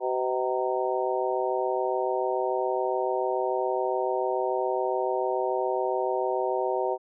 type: harmonic tone with a mistuned harmonic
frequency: 127 Hz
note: B2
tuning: 49 cents sharp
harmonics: 3 / 4 / 5 / 6 / 7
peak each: -29 / -30 / -31 / -32 / -32 dBFS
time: 0-6.98 s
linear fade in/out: 50 ms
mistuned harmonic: 7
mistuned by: +65 cents
effects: none